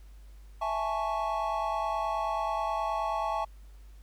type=chord; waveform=triangle; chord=A major seventh; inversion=second; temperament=equal; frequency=659.3 / 830.6 / 880 / 1108.7 Hz; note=E5 / G#5 / A5 / C#6; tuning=0 / 0 / 0 / 0 cents; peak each=-32 dBFS; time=0.61-3.45 s; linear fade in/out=10 ms; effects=added 50 Hz sine -47 dBFS peak until 4.02 s + pink hiss -65 dBFS RMS until 4.02 s